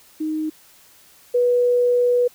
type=tone pair in turn; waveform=sine; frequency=311.1 / 489 Hz; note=D#4 / B4; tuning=0 / -17 cents; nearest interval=minor sixth; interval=783 cents; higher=second; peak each=-21 / -14 dBFS; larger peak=second; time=0.2-0.5 / 1.34-2.28 s; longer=second; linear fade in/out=10 ms; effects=white hiss -51 dBFS RMS until 2.34 s